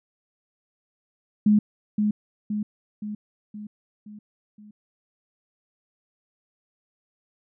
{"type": "tone with echo", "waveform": "sine", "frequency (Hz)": 210, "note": "G#3", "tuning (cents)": 19, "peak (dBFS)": -14, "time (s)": [1.46, 1.59], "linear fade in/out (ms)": 5, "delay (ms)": 520, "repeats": 6, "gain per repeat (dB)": -5, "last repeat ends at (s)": 4.71, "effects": []}